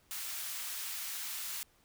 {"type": "high-pass noise", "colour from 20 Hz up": "white", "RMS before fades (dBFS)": -40, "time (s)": [0.11, 1.63], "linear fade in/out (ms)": 0, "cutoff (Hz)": 1200, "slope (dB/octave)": 12, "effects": ["pink hiss -68 dBFS RMS until 1.84 s"]}